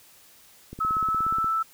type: click train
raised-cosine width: 3 ms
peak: -25 dBFS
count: 13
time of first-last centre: 0.73-1.444 s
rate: 16.8 Hz
type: tone with pitch glide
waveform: sine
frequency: 1294 to 1319.7 Hz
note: E6 to E6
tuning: -32 to +2 cents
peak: -22 dBFS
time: 0.8-1.63 s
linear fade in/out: 10 ms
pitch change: +34 cents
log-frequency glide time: 1-1.34 s
effects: white hiss -54 dBFS RMS until 1.73 s